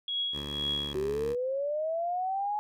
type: tone with tremolo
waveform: sine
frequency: 3322 Hz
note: G#7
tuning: in tune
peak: -27 dBFS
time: 0.08-0.93 s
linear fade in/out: 2 ms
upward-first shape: triangle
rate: 2 Hz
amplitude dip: 80%
type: tone with pitch glide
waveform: 10% pulse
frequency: 72.4 to 71.9 Hz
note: D2 to D2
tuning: -24 to -36 cents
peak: -29 dBFS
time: 0.32-1.36 s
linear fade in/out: 50 ms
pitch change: -12 cents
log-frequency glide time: 0.51-1.03 s
type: linear sweep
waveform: sine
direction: up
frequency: 369.7 to 846 Hz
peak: -28 dBFS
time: 0.95-2.59 s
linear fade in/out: 0 ms
effects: none